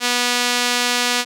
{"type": "tone with band-pass filter", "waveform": "sawtooth", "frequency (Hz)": 244.3, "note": "B3", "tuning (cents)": -19, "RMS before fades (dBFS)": -19, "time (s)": [0, 1.25], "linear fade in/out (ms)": 50, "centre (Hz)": 4400, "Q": 0.68, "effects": []}